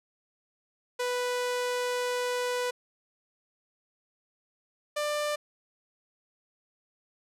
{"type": "tone pair in turn", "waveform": "sawtooth", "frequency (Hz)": [493.9, 594], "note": ["B4", "D5"], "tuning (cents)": [0, 20], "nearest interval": "minor third", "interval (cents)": 320, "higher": "second", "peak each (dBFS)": -24, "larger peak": "neither", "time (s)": [[0.99, 2.71], [4.96, 5.36]], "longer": "first", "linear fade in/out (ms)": 10, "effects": ["low-pass 11000 Hz 12 dB/octave"]}